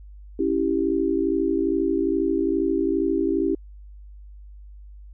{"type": "chord", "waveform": "sine", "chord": "C# diminished", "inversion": "none", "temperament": "equal", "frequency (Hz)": [277.2, 329.6, 392], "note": ["C#4", "E4", "G4"], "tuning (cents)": [0, 0, 0], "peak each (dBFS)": [-25, -23, -24], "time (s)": [0.39, 3.55], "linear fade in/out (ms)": 5, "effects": ["added 50 Hz sine -40 dBFS peak until 5.13 s"]}